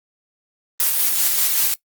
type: noise with tremolo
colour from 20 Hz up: blue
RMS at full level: -17 dBFS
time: 0.8-1.74 s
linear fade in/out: 0 ms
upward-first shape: square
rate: 5.2 Hz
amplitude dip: 25%
effects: noise-tail reverb RT60 0.1 s tail -21 dB re dry + Opus 32 kbps